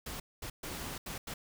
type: noise bursts at uneven times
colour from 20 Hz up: pink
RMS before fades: -41 dBFS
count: 5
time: 0.06-0.2 / 0.42-0.5 / 0.63-0.98 / 1.06-1.18 / 1.27-1.34 s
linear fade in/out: 5 ms
effects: none